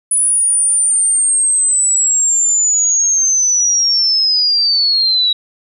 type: linear sweep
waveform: sine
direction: down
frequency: 9956 to 3856 Hz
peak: -10 dBFS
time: 0.11-5.33 s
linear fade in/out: 5 ms
effects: none